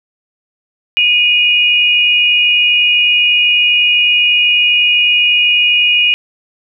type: tone pair together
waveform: sine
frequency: 2471 / 2877 Hz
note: D#7 / F#7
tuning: -13 / -49 cents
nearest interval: minor third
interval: 264 cents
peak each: -10 / -11 dBFS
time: 0.97-6.14 s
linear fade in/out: 0 ms
effects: none